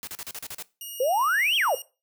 white noise bursts, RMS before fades -36 dBFS, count 8, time 0.03-0.625 s, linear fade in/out 0 ms, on 42 ms, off 37 ms
5% pulse tone with pitch glide, 2871 to 2848 Hz, F7 to F7, +47 to +33 cents, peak -27 dBFS, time 0.81-1.82 s, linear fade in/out 2 ms, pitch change -14 cents, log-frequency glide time 0.99-1.04 s
sine exponential two-way sweep, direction up then down, 482 to 3337 to 482 Hz, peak -20 dBFS, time 1-1.75 s, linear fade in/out 5 ms, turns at 1.56 s
effects noise-tail reverb RT60 0.3 s tail -20 dB re dry

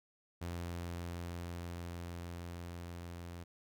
sawtooth tone with level ramp, 86.4 Hz, F2, 18 cents flat, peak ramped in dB -35 to -41 dBFS, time 0.41-3.44 s, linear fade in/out 10 ms, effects none

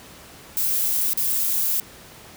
violet noise with dropouts, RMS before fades -22 dBFS, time 0.57-1.8 s, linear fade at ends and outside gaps 0 ms, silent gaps 1.134-1.174 s, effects pink hiss -44 dBFS RMS until 2.36 s + high-pass 60 Hz 12 dB/octave

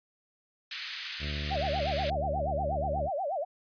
white band-pass noise, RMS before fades -39 dBFS, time 0.71-2.1 s, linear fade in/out 2 ms, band 1600 to 4500 Hz, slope 24 dB/octave
harmonic tone, 73.42 Hz, D2, in tune, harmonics 1 / 2 / 3 / 4 / 5 / 6 / 7 / 8 / 9, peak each -34 / -39 / -44 / -48 / -50 / -54 / -52 / -55 / -53 dBFS, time 1.19-3.1 s, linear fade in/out 50 ms
sine tone with vibrato, 663 Hz, E5, 10 cents sharp, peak -29 dBFS, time 1.5-3.45 s, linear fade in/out 20 ms, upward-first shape sine, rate 8.3 Hz, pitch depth 300 cents each way
effects resampled to 11025 Hz

